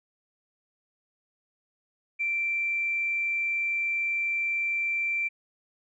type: tone with tanh clipping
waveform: triangle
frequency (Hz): 2349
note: D7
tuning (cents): 0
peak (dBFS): -25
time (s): 2.19-5.29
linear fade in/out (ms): 20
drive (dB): 3
effects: resampled to 22050 Hz